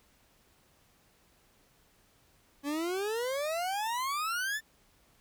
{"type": "exponential sweep", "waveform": "40% pulse", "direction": "up", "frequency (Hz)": [277.2, 1800], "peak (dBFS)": -30, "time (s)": [2.63, 4.61], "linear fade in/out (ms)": 50, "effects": ["pink hiss -66 dBFS RMS until 5.2 s"]}